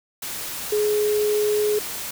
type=tone in noise; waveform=sine; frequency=420.7 Hz; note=G#4; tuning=22 cents sharp; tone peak=-18 dBFS; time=0.72-1.79 s; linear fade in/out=5 ms; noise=white; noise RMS=-31 dBFS; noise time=0.22-2.11 s; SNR=+10 dB; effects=none